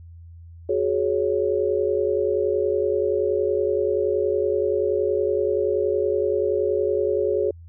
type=chord; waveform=sine; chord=F# suspended second; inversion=none; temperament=equal with one note detuned; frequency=370 / 420.6 / 554.4 Hz; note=F#4 / G#4 / C#5; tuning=0 / +22 / 0 cents; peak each=-24 / -22 / -25 dBFS; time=0.69-7.51 s; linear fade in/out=5 ms; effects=added 84 Hz sine -40 dBFS peak until 7.68 s